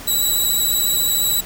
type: tone with vibrato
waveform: 5% pulse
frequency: 3918 Hz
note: B7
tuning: 15 cents flat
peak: -9 dBFS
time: 0.07-1.41 s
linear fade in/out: 10 ms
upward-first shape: sine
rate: 14 Hz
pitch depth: 18 cents each way
effects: pink hiss -35 dBFS RMS until 1.45 s